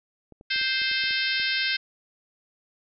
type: clicks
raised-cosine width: 2 ms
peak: -34 dBFS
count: 9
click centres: 0.323 / 0.411 / 0.561 / 0.614 / 0.817 / 0.914 / 1.039 / 1.109 / 1.399 s
type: harmonic tone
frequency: 523.3 Hz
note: C5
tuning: in tune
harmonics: 3 / 4 / 5 / 6 / 7 / 8 / 9 / 10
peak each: -29 / -30 / -31 / -32 / -32 / -33 / -34 / -34 dBFS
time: 0.5-1.77 s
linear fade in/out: 10 ms
effects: none